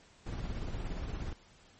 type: noise with tremolo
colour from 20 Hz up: brown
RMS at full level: -36 dBFS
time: 0.26-1.33 s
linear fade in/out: 5 ms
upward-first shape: sine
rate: 17 Hz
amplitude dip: 35%
effects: pink hiss -61 dBFS RMS until 1.79 s + MP3 32 kbps